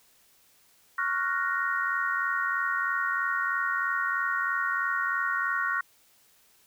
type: chord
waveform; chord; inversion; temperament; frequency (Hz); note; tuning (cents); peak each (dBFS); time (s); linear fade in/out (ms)
sine; Gb major seventh; second; equal; 1108.7 / 1396.9 / 1480 / 1864.7; Db6 / F6 / Gb6 / Bb6; 0 / 0 / 0 / 0; -31; 0.98-5.81; 5
effects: white hiss -62 dBFS RMS until 6.66 s